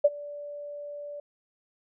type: tone with ADSR envelope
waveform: sine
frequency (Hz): 582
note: D5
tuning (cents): -16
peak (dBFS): -13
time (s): 0.04-1.2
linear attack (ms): 10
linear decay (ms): 37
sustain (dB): -23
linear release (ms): 4
effects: none